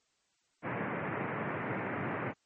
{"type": "band-pass noise", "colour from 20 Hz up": "pink", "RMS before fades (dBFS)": -36, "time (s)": [0.62, 2.34], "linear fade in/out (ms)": 50, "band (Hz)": [110, 2300], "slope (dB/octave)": 48, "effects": ["white hiss -75 dBFS RMS until 2.45 s", "MP3 32 kbps"]}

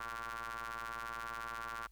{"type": "ring-modulated tone", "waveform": "sawtooth", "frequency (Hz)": 114.8, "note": "A#2", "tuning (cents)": -26, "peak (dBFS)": -34, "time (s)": [0, 1.87], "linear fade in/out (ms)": 5, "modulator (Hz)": 1270, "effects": ["added 50 Hz sine -58 dBFS peak until 1.91 s", "white hiss -75 dBFS RMS until 1.91 s"]}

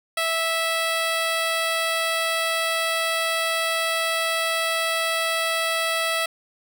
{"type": "tone", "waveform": "10% pulse", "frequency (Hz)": 656, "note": "E5", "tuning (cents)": -9, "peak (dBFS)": -13, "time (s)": [0.17, 6.26], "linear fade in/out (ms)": 5, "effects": []}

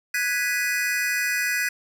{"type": "chord", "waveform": "square", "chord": "G# minor seventh", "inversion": "third", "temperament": "equal", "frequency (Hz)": [1480, 1661.2, 1975.5, 2489], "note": ["F#6", "G#6", "B6", "D#7"], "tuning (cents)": [0, 0, 0, 0], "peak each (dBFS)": [-31, -28, -27, -30], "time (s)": [0.14, 1.69], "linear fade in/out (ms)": 5, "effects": []}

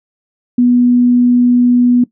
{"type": "tone", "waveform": "sine", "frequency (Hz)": 244.8, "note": "B3", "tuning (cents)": -15, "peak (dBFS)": -6, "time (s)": [0.58, 2.04], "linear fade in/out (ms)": 5, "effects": ["noise-tail reverb RT60 0.1 s tail -18 dB re dry"]}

